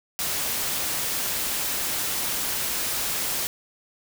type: noise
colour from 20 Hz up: white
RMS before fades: -27 dBFS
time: 0.19-3.47 s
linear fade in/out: 0 ms
effects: none